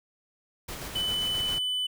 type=noise with tremolo; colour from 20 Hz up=pink; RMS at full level=-37 dBFS; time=0.68-1.59 s; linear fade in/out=10 ms; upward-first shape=square; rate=7.5 Hz; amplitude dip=25%
type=tone; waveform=triangle; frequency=3000 Hz; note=F#7; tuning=23 cents sharp; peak=-25 dBFS; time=0.95-1.87 s; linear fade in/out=10 ms
effects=none